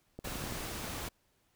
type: click train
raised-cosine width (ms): 2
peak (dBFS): -29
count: 6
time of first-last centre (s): 0.19-0.607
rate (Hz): 12
type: noise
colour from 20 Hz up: pink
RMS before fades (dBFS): -40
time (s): 0.24-1.09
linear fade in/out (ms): 10
effects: pink hiss -73 dBFS RMS until 1.55 s